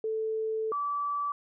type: tone pair in turn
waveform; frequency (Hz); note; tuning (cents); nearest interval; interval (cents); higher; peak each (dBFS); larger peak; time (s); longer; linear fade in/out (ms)
sine; 440 / 1155.5; A4 / D6; 0 / -28; octave + perfect fourth; 1672; second; -28; neither; 0.04-0.72 / 0.72-1.32; first; 2
effects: none